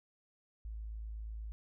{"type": "tone", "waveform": "sine", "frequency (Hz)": 54.2, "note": "A1", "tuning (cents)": -25, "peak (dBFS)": -40, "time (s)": [0.65, 1.52], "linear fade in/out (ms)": 0, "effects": []}